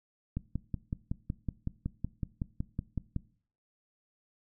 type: click train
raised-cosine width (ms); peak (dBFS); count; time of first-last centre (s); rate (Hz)
5; -20; 16; 0.37-3.163; 5.37
effects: noise-tail reverb RT60 0.5 s tail -20 dB re dry